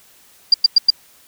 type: tone bursts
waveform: sine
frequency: 4779 Hz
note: D8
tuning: 29 cents sharp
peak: -5 dBFS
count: 4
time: 0.52-0.904 s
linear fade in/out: 5 ms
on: 21 ms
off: 100 ms
effects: white hiss -50 dBFS RMS until 1.27 s